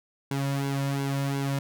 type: tone with flanger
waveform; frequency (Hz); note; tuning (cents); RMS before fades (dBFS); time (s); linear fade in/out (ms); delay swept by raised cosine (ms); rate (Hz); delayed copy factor
sawtooth; 138.59; C#3; 0; -28; 0.31-1.59; 2; 1.6 to 2.6; 2.8; -0.7
effects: none